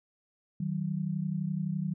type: tone pair together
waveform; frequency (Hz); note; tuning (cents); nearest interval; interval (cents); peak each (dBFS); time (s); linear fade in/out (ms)
sine; 156.6 / 188.38; D#3 / F#3; +11 / +31; minor third; 320; -32 / -32; 0.6-1.94; 5
effects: none